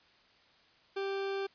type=tone; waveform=40% pulse; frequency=392 Hz; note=G4; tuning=in tune; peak=-32 dBFS; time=0.96-1.47 s; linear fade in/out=10 ms; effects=white hiss -64 dBFS RMS until 1.54 s + resampled to 11025 Hz